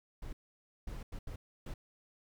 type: noise bursts at uneven times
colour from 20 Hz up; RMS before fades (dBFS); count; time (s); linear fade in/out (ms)
brown; -42; 5; 0.22-0.33 / 0.87-1.03 / 1.12-1.19 / 1.27-1.36 / 1.66-1.74; 5
effects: none